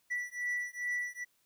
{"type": "beating tone pair", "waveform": "triangle", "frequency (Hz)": [1958, 1960.4], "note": ["B6", "B6"], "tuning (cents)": [-15, -13], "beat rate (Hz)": 2.4, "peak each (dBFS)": [-35, -35], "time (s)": [0.1, 1.25], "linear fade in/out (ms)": 20, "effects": ["white hiss -73 dBFS RMS until 1.45 s"]}